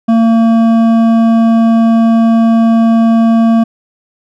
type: tone with hard clipping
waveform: triangle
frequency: 227.6 Hz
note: A#3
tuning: 41 cents flat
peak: -7 dBFS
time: 0.08-3.64 s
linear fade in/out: 10 ms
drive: 13 dB
effects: none